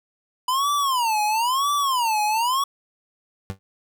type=tone with vibrato; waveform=square; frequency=987.8 Hz; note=B5; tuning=in tune; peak=-20 dBFS; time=0.48-2.64 s; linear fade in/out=5 ms; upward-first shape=sine; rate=1 Hz; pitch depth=280 cents each way
type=tone with exponential decay; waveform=30% pulse; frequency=96.7 Hz; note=G2; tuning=23 cents flat; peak=-21 dBFS; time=3.5-3.59 s; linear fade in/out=0 ms; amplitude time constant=18 ms
effects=none